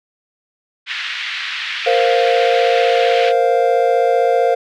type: band-pass noise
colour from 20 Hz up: pink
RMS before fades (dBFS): -24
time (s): 0.86-3.33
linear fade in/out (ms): 50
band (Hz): 1700 to 3600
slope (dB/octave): 24
type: chord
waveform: triangle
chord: Bb suspended second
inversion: none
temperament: equal with one note detuned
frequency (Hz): 467.8 / 523.3 / 698.5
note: Bb4 / C5 / F5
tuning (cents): +6 / 0 / 0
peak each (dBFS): -14 / -14 / -14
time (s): 1.86-4.55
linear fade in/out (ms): 10
effects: none